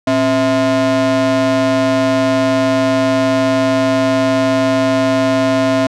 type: ring-modulated tone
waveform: square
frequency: 191.9 Hz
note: G3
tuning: 37 cents flat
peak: -9 dBFS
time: 0.07-5.87 s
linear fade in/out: 5 ms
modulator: 460 Hz
effects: low-pass 6000 Hz 12 dB/octave